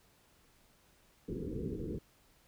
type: low-pass noise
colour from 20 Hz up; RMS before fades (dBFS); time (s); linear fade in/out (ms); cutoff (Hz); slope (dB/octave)
white; -39; 1.28-1.99; 10; 470; 96
effects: pink hiss -67 dBFS RMS until 2.47 s